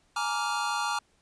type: chord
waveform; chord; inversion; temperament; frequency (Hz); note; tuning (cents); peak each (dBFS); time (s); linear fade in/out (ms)
square; Bb dominant seventh; third; just; 839.1 / 932.3 / 1165.4 / 1398.5; Ab5 / Bb5 / D6 / F6; +18 / 0 / -14 / +2; -34; 0.16-0.99; 5
effects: pink hiss -67 dBFS RMS until 1.21 s + resampled to 22050 Hz